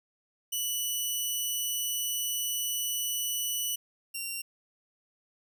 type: tone pair in turn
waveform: 10% pulse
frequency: 2960 / 2760 Hz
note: F#7 / F7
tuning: 0 / -21 cents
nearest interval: minor second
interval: 121 cents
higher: first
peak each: -21 / -25 dBFS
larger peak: first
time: 0.52-3.76 / 4.14-4.42 s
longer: first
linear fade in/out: 10 ms
effects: none